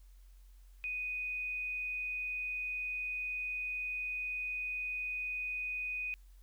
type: tone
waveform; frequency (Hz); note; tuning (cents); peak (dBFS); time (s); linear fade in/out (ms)
sine; 2489; D#7; 0; -35; 0.84-6.14; 0
effects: added 45 Hz sine -54 dBFS peak until 6.42 s + white hiss -72 dBFS RMS until 6.42 s